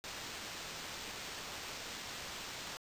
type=noise with sample-and-hold; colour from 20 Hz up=white; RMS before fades=-45 dBFS; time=0.04-2.77 s; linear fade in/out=0 ms; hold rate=11025 Hz; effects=resampled to 32000 Hz